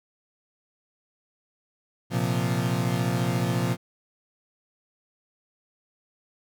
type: chord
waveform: 35% pulse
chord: Bb suspended second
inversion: none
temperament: equal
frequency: 116.54 / 130.81 / 174.61 Hz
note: Bb2 / C3 / F3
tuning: 0 / 0 / 0 cents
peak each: -26 dBFS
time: 2.1-3.77 s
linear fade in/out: 50 ms
effects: none